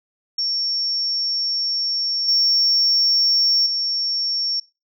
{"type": "tone with level steps", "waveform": "sine", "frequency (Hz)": 5480, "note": "F8", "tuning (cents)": -34, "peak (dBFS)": [-19, -13, -19], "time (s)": [0.38, 4.6], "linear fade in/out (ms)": 5, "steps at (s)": [2.28, 3.66], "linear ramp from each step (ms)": 5, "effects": ["noise-tail reverb RT60 0.3 s tail -26 dB re dry", "tanh soft clip ceiling -9 dBFS"]}